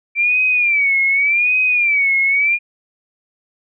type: tone with vibrato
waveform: sine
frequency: 2336 Hz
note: D7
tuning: 10 cents flat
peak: -12 dBFS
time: 0.15-2.59 s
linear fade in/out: 50 ms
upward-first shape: sine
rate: 0.86 Hz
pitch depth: 130 cents each way
effects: none

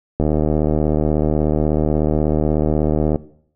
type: click train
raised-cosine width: 2 ms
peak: -4 dBFS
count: 227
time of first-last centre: 0.2-3.158 s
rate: 76.4 Hz
effects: noise-tail reverb RT60 0.6 s tail -17 dB re dry

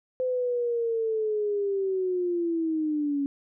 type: linear sweep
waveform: sine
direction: down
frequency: 513 to 277.2 Hz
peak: -24 dBFS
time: 0.2-3.26 s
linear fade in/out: 0 ms
effects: none

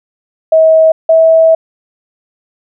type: tone pair in turn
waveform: sine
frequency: 640 / 648.9 Hz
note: D#5 / E5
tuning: +49 / -27 cents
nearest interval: unison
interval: 24 cents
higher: second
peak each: -3 dBFS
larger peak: neither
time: 0.52-0.92 / 1.09-1.55 s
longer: second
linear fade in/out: 5 ms
effects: none

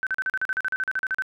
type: tone bursts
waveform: sine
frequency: 1531 Hz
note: G6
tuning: 41 cents flat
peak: -22 dBFS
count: 16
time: 0.03-1.222 s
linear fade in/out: 0 ms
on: 37 ms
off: 40 ms
effects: none

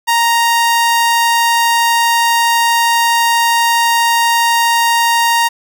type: tone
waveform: sawtooth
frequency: 932.3 Hz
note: A#5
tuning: in tune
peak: -6 dBFS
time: 0.07-5.49 s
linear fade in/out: 20 ms
effects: none

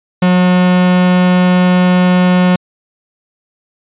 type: tone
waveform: 45% pulse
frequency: 181 Hz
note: F#3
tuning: 38 cents flat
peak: -7 dBFS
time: 0.22-2.56 s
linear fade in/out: 5 ms
effects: resampled to 8000 Hz

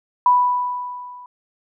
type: tone with level ramp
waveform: sine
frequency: 987.8 Hz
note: B5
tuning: in tune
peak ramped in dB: -9 to -37 dBFS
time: 0.26-1.26 s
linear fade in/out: 2 ms
effects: none

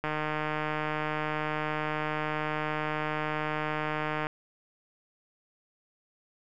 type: click train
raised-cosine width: 0.5 ms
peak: -16 dBFS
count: 648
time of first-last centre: 0.04-4.269 s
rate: 153 Hz
effects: none

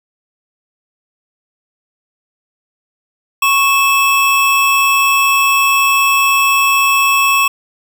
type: tone pair together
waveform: square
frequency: 1102.4 / 2622 Hz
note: C#6 / E7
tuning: -10 / -10 cents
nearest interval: octave + minor third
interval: 1500 cents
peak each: -13 dBFS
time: 3.42-7.48 s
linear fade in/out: 5 ms
effects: none

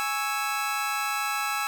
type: chord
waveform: 25% pulse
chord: C# minor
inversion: second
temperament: equal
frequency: 830.6 / 1108.7 / 1318.5 Hz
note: G#5 / C#6 / E6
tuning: 0 / 0 / 0 cents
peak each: -27 / -31 / -25 dBFS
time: 0-1.67 s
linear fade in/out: 0 ms
effects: none

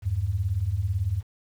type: beating tone pair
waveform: sine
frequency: 82.41 / 100.41 Hz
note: E2 / G2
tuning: 0 / +42 cents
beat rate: 18 Hz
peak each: -28 / -25 dBFS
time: 0.02-1.23 s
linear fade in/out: 50 ms
effects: 9-bit

